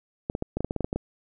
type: clicks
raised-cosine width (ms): 2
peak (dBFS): -14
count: 12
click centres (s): 0.299 / 0.351 / 0.424 / 0.57 / 0.606 / 0.646 / 0.709 / 0.763 / 0.807 / 0.845 / 0.929 / 0.96
effects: none